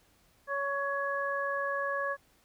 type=harmonic tone; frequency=559 Hz; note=C#5; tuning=14 cents sharp; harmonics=1 / 2 / 3; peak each=-34 / -34 / -34 dBFS; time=0.47-2.17 s; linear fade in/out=50 ms; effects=pink hiss -66 dBFS RMS until 2.44 s